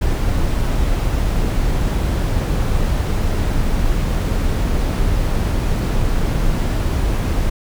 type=noise; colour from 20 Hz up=brown; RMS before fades=-17 dBFS; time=0.01-7.5 s; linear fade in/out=10 ms; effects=none